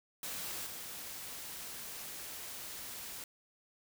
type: noise with level steps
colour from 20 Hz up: white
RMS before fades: -41 / -45 dBFS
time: 0.23-3.24 s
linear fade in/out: 2 ms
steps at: 0.66 s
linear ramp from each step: 5 ms
effects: none